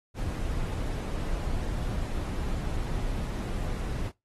brown noise, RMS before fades -31 dBFS, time 0.14-4.12 s, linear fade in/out 50 ms, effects noise-tail reverb RT60 0.2 s tail -22 dB re dry + AAC 32 kbps

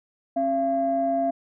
sine tone pair together, 270 / 681 Hz, C#4 / F5, -45 / -44 cents, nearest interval octave + major third, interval 1601 cents, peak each -26 / -21 dBFS, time 0.36-1.31 s, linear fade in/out 10 ms, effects tanh soft clip ceiling -14 dBFS

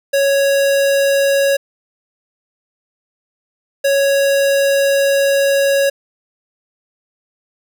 square tone pair in turn, 554.4 / 554.4 Hz, C#5 / C#5, 0 / 0 cents, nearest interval unison, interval 0 cents, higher neither, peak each -12 dBFS, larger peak neither, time 0.13-1.57 / 3.84-5.9 s, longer second, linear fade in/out 10 ms, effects none

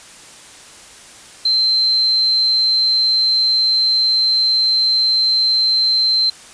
sine tone, 4111 Hz, C8, 31 cents flat, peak -12 dBFS, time 1.45-6.3 s, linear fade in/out 5 ms, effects white hiss -40 dBFS RMS until 6.53 s + resampled to 22050 Hz

